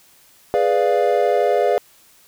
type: chord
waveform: triangle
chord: G# diminished seventh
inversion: none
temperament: equal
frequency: 415.3 / 493.9 / 587.3 / 698.5 Hz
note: G#4 / B4 / D5 / F5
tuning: 0 / 0 / 0 / 0 cents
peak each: -18 dBFS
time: 0.54-1.78 s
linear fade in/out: 0 ms
effects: white hiss -52 dBFS RMS until 2.27 s